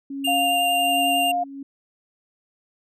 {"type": "tone with tremolo", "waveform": "sine", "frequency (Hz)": 275.9, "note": "C#4", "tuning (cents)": -8, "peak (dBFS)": -26, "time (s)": [0.1, 1.63], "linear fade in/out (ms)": 5, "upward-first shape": "sine", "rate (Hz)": 1.3, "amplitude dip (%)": 70}
{"type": "tone with vibrato", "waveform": "square", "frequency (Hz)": 2794, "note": "F7", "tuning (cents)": 0, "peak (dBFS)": -22, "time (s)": [0.24, 1.32], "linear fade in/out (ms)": 10, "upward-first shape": "sine", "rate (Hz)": 11, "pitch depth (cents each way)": 10}
{"type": "tone", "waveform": "sine", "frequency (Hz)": 708, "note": "F5", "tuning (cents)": 23, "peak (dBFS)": -20, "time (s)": [0.27, 1.44], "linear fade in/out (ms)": 10}
{"effects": []}